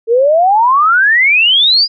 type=exponential sweep; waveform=sine; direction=up; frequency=441.9 to 4978 Hz; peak=-6 dBFS; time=0.07-1.88 s; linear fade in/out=50 ms; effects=none